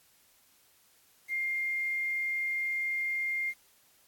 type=tone with quantisation; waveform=sine; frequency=2114 Hz; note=C7; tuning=17 cents sharp; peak=-29 dBFS; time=1.28-3.54 s; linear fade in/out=50 ms; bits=9; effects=white hiss -64 dBFS RMS until 4.07 s + AAC 64 kbps